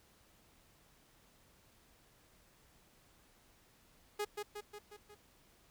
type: tone with echo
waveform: sawtooth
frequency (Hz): 415.3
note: G#4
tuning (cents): 0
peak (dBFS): -31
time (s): 4.19-4.25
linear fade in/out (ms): 10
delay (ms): 180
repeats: 5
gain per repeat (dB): -4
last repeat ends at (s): 5.15
effects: pink hiss -67 dBFS RMS until 5.7 s